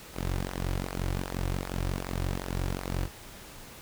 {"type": "tone with flanger", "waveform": "sawtooth", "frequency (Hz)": 45.66, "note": "F#1", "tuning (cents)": -22, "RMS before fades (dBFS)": -32, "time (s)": [0.13, 3.09], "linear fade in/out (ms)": 50, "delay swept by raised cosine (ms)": [0.28, 4.78], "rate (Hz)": 2.6, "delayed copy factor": -0.7, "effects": ["pink hiss -47 dBFS RMS until 3.81 s"]}